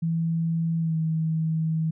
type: tone with pitch glide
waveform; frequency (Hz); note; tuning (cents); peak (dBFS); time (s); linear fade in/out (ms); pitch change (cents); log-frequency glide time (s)
sine; 164.81 to 160.12; E3 to D#3; 0 to +50; -22; 0.02-1.91; 10; -50; 0.79-0.96
effects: none